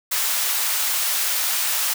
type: high-pass noise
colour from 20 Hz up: white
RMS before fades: -22 dBFS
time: 0.11-1.94 s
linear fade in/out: 10 ms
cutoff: 830 Hz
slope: 12 dB/octave
effects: none